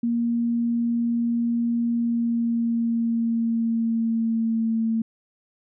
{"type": "tone with pitch glide", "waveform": "sine", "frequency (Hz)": [234.8, 225], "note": ["A#3", "A3"], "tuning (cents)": [13, 39], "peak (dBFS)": -20, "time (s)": [0.03, 5.02], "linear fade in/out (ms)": 5, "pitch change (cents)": -74, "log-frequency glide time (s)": [1.93, 4.8], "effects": []}